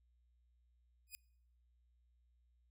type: tone with exponential growth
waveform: 5% pulse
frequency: 2484 Hz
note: D#7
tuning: 3 cents flat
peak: -33 dBFS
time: 1.07-1.15 s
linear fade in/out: 0 ms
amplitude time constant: 16 ms
effects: noise-tail reverb RT60 0.8 s tail -26 dB re dry + added 60 Hz sine -70 dBFS peak until 2.7 s